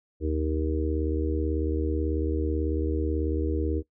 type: harmonic tone with a mistuned harmonic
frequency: 78.2 Hz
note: D#2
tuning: 9 cents sharp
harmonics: 1 / 3 / 4 / 5 / 6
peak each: -27 / -40 / -30 / -33 / -33 dBFS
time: 0.2-3.83 s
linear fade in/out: 50 ms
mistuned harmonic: 1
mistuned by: -60 cents
effects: noise-tail reverb RT60 0.1 s tail -18 dB re dry